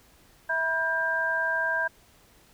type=tone cluster; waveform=sine; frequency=654 / 970 / 1592 Hz; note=E5 / B5 / G6; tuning=-14 / -31 / +26 cents; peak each=-32 / -32 / -25 dBFS; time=0.49-1.88 s; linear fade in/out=10 ms; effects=pink hiss -58 dBFS RMS until 2.53 s